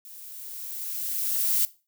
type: noise with level ramp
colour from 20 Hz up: violet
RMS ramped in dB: -45 to -22 dBFS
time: 0.05-1.65 s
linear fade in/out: 0 ms
effects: noise-tail reverb RT60 0.3 s tail -18 dB re dry